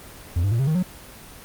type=tone with pitch steps; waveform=triangle; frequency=86 / 99.94 / 116.13 / 134.95 / 156.82 / 182.23 Hz; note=F2 / G2 / A#2 / C#3 / D#3 / F#3; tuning=-26 / +34 / -6 / -46 / +14 / -26 cents; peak=-16 dBFS; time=0.36-0.828 s; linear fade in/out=5 ms; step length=78 ms; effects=pink hiss -42 dBFS RMS until 1.44 s + Opus 24 kbps